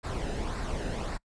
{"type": "noise with flanger", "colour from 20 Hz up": "brown", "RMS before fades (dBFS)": -33, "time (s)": [0.03, 1.18], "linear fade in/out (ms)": 20, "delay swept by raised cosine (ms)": [0.31, 0.91], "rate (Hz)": 1.8, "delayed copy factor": -0.55, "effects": ["noise-tail reverb RT60 0.1 s tail -25 dB re dry", "resampled to 22050 Hz"]}